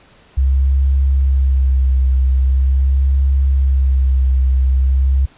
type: tone with vibrato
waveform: sine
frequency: 66.4 Hz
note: C2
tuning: 26 cents sharp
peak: -10 dBFS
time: 0.37-5.26 s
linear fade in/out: 10 ms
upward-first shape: sine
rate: 0.43 Hz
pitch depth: 34 cents each way
effects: pink hiss -48 dBFS RMS until 5.37 s + resampled to 8000 Hz